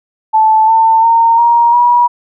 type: tone with pitch steps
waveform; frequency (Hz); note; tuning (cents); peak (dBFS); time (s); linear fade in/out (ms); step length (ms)
sine; 875 / 896.5 / 918.5 / 941.1 / 964.2; A5 / A5 / A#5 / A#5 / B5; -10 / +32 / -26 / +16 / -42; -5; 0.33-2.08; 20; 350
effects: none